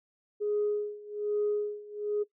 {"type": "tone with tremolo", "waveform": "sine", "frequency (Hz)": 416.6, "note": "G#4", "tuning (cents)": 5, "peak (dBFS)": -24, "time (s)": [0.4, 2.24], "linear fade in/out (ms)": 20, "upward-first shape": "sine", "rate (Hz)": 1.2, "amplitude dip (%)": 90, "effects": ["noise-tail reverb RT60 0.1 s tail -19 dB re dry", "tanh soft clip ceiling -21 dBFS"]}